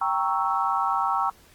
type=chord; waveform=sine; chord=G diminished seventh; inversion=none; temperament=equal; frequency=784 / 932.3 / 1108.7 / 1318.5 Hz; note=G5 / Bb5 / Db6 / Fb6; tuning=0 / 0 / 0 / 0 cents; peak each=-27 dBFS; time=0.01-1.3 s; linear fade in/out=5 ms; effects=pink hiss -55 dBFS RMS until 1.54 s + Opus 24 kbps